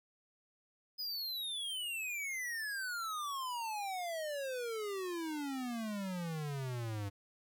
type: exponential sweep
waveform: square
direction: down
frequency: 5050 to 98 Hz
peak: -38 dBFS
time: 0.98-7.1 s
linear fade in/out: 20 ms
effects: 13-bit